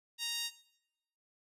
sawtooth tone with high-pass filter, 932.3 Hz, A#5, in tune, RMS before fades -37 dBFS, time 0.18-0.51 s, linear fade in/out 50 ms, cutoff 3500 Hz, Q 2.2, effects noise-tail reverb RT60 0.8 s tail -17 dB re dry + resampled to 32000 Hz

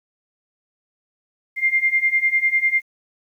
sine beating tone pair, 2100 / 2110 Hz, C7 / C7, +6 / +14 cents, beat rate 10 Hz, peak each -20 / -18 dBFS, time 1.56-2.82 s, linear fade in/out 50 ms, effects 9-bit

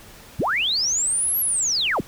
sine linear two-way sweep, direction up then down, 50.4 to 11840 to 50.4 Hz, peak -19 dBFS, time 0.39-2.01 s, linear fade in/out 5 ms, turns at 1.39 s, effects pink hiss -45 dBFS RMS until 2.07 s

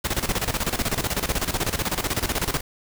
pink noise with tremolo, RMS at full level -23 dBFS, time 0.04-2.61 s, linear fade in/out 10 ms, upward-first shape square, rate 16 Hz, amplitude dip 75%, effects none

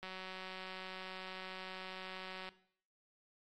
click train, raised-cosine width 0.3 ms, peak -30 dBFS, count 461, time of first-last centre 0.03-2.49 s, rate 187 Hz, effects noise-tail reverb RT60 0.6 s tail -17 dB re dry + AAC 64 kbps

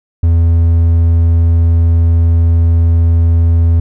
triangle tone, 83.5 Hz, E2, 23 cents sharp, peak -4 dBFS, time 0.23-3.8 s, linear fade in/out 5 ms, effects none

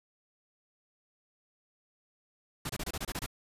pink noise bursts, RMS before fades -36 dBFS, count 9, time 2.65-3.263 s, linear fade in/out 5 ms, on 45 ms, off 26 ms, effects resampled to 32000 Hz

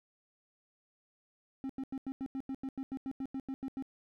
triangle tone bursts, 267.3 Hz, C4, 37 cents sharp, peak -33 dBFS, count 16, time 1.64-3.824 s, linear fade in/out 0 ms, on 54 ms, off 88 ms, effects none

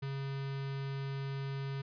square tone with notch filter, 137.1 Hz, C#3, 19 cents flat, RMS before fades -38 dBFS, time 0.02-1.82 s, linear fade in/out 10 ms, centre 620 Hz, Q 1.7, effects resampled to 11025 Hz

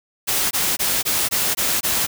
white noise bursts, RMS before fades -20 dBFS, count 7, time 0.27-2.07 s, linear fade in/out 20 ms, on 240 ms, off 20 ms, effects none

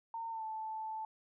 sine tone with pitch glide, 912 to 876.9 Hz, A#5 to A5, -38 to -6 cents, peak -38 dBFS, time 0.14-1.05 s, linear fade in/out 2 ms, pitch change -68 cents, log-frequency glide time 0.3-0.44 s, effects none

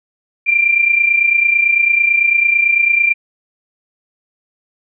sine tone pair together, 2349 / 2378 Hz, D7 / D7, 0 / +21 cents, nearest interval unison, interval 21 cents, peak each -16 / -11 dBFS, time 0.46-3.14 s, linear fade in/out 20 ms, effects none

